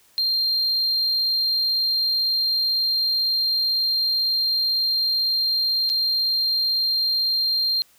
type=tone with dropouts; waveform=triangle; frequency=4186 Hz; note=C8; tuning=in tune; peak=-17 dBFS; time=0.18-7.82 s; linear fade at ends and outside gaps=0 ms; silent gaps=5.893-5.899 s; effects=tanh soft clip ceiling -13 dBFS + white hiss -57 dBFS RMS until 7.98 s